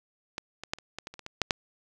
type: clicks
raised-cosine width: 0.2 ms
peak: -16 / -21 / -11 / -30 / -19 / -21 / -27 / -26 / -21 / -7 / -6 dBFS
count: 11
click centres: 0.381 / 0.636 / 0.735 / 0.786 / 0.986 / 1.071 / 1.14 / 1.193 / 1.264 / 1.417 / 1.508 s
effects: none